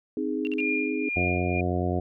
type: chord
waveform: sine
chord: Ab major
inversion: first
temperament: equal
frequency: 261.6 / 311.1 / 415.3 Hz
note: C4 / Eb4 / Ab4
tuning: 0 / 0 / 0 cents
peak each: -30 / -29 / -31 dBFS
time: 0.17-1.09 s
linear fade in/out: 2 ms
type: tone bursts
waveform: sine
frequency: 2749 Hz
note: F7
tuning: 28 cents flat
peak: -32 dBFS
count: 3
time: 0.45-0.604 s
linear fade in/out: 0 ms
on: 20 ms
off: 47 ms
type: tone with tremolo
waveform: sine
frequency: 2412 Hz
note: D7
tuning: 46 cents sharp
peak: -25 dBFS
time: 0.58-1.61 s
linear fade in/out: 5 ms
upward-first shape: sine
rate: 2 Hz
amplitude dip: 70%
type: harmonic tone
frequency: 89.5 Hz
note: F2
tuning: 43 cents sharp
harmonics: 1 / 2 / 3 / 4 / 5 / 6 / 7 / 8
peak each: -28 / -31 / -32 / -31 / -36 / -37 / -35 / -33 dBFS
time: 1.16-2 s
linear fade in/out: 5 ms
effects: none